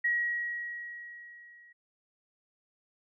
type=tone with level ramp; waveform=sine; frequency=1905 Hz; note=A#6; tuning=37 cents sharp; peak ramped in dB=-24 to -54 dBFS; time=0.04-1.73 s; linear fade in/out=10 ms; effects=none